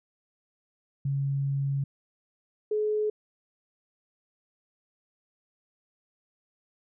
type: tone pair in turn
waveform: sine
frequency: 138.59 / 425.3 Hz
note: C#3 / G#4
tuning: 0 / +41 cents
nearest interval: octave + perfect fifth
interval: 1941 cents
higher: second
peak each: -25 / -24 dBFS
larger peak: second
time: 1.05-1.84 / 2.71-3.1 s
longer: first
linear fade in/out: 5 ms
effects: none